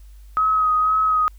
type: tone with vibrato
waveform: sine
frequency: 1266 Hz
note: D#6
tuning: 30 cents sharp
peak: -15 dBFS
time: 0.37-1.28 s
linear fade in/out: 0 ms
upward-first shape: sine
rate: 2 Hz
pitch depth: 23 cents each way
effects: added 50 Hz sine -40 dBFS peak until 1.38 s + white hiss -60 dBFS RMS until 1.38 s